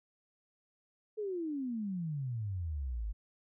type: exponential sweep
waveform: sine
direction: down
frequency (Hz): 440 to 49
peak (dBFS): -34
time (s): 1.17-3.13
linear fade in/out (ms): 20
effects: none